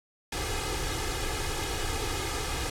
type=noise with comb filter; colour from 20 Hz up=pink; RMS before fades=-31 dBFS; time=0.32-2.7 s; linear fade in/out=5 ms; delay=2.4 ms; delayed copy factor=+0.8; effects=low-pass 10000 Hz 12 dB/octave